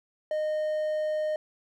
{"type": "tone", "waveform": "triangle", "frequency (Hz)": 615, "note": "D#5", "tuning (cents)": -20, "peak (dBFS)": -24, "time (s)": [0.31, 1.36], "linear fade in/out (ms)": 2, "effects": []}